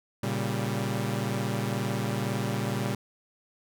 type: chord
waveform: sawtooth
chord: G diminished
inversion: first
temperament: equal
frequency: 116.54 / 138.59 / 196 Hz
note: Bb2 / Db3 / G3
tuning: 0 / 0 / 0 cents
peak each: -27 / -29 / -28 dBFS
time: 0.23-2.95 s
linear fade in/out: 5 ms
effects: none